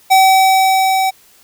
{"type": "tone with level ramp", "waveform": "square", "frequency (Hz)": 764, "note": "G5", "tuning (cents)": -45, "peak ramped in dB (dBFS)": [-6, -13], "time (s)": [0.1, 1.11], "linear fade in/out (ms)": 20, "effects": ["white hiss -48 dBFS RMS until 1.43 s"]}